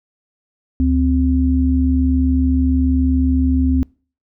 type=tone pair together; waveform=sine; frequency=72.96 / 260 Hz; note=D2 / C4; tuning=-11 / -11 cents; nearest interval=octave + minor seventh; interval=2200 cents; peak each=-15 dBFS; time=0.8-3.83 s; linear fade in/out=0 ms; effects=noise-tail reverb RT60 0.4 s tail -26 dB re dry